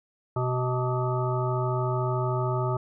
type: harmonic tone with a mistuned harmonic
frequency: 126 Hz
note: B2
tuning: 35 cents sharp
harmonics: 1 / 3 / 5 / 7 / 9 / 10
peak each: -26 / -31 / -33 / -34 / -36 / -36 dBFS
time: 0.36-2.77 s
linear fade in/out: 5 ms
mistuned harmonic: 9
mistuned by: +49 cents
effects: none